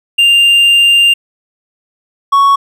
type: tone pair in turn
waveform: triangle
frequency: 2794 / 1112 Hz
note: F7 / C#6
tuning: 0 / +5 cents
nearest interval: octave + major third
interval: 1595 cents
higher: first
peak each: -3 dBFS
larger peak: neither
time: 0.18-1.14 / 2.32-2.56 s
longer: first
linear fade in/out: 10 ms
effects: none